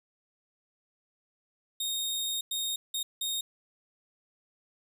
sawtooth tone bursts at uneven times, 3707 Hz, A#7, 10 cents flat, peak -27 dBFS, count 4, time 1.8-2.41 / 2.51-2.76 / 2.94-3.03 / 3.21-3.41 s, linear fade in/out 5 ms, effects 11-bit

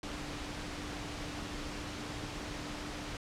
sine tone in noise, 296 Hz, D4, 14 cents sharp, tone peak -46 dBFS, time 0.03-3.17 s, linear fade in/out 2 ms, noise pink, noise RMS -41 dBFS, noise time 0.03-3.17 s, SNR -8 dB, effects low-pass 6000 Hz 12 dB/octave

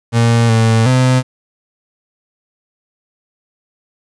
35% pulse tone with pitch steps, 116.5 / 112.8 / 128.2 Hz, A#2 / A2 / C3, -1 / +44 / -35 cents, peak -7 dBFS, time 0.12-1.23 s, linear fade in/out 50 ms, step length 370 ms, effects resampled to 22050 Hz + 8-bit

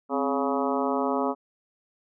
harmonic tone with a mistuned harmonic, 140 Hz, C#3, 18 cents sharp, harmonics 2 / 3 / 4 / 5 / 6 / 7 / 8 / 9, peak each -28 / -30 / -31 / -32 / -33 / -33 / -34 / -35 dBFS, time 0.09-1.35 s, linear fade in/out 50 ms, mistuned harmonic 2, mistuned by -99 cents, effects none

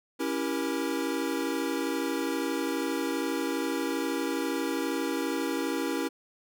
square chord, C# diminished seventh, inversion none, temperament equal with one note detuned, 277.2 / 329.6 / 392 / 474.9 Hz, C#4 / E4 / G4 / Bb4, 0 / 0 / 0 / +32 cents, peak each -33 / -33 / -37 / -36 dBFS, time 0.19-6.09 s, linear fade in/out 20 ms, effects none

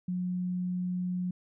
sine tone, 180.6 Hz, F#3, 42 cents flat, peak -29 dBFS, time 0.08-1.31 s, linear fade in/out 5 ms, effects none

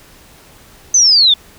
sine linear sweep, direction down, 6250 to 3460 Hz, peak -6 dBFS, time 0.94-1.34 s, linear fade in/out 5 ms, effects pink hiss -43 dBFS RMS until 1.58 s

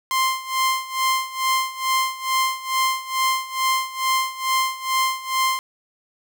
sawtooth tone with tremolo, 1048 Hz, C6, 2 cents sharp, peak -13 dBFS, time 0.11-5.59 s, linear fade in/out 0 ms, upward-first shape sine, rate 2.3 Hz, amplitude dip 85%, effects none

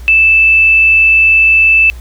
sine tone, 2637 Hz, E7, in tune, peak -4 dBFS, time 0.08-1.9 s, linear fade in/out 0 ms, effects added 60 Hz sine -25 dBFS peak until 2 s + pink hiss -41 dBFS RMS until 2 s

